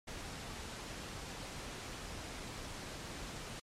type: noise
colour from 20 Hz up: pink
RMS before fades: -45 dBFS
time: 0.07-3.6 s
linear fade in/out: 10 ms
effects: low-pass 8000 Hz 12 dB/octave + MP3 64 kbps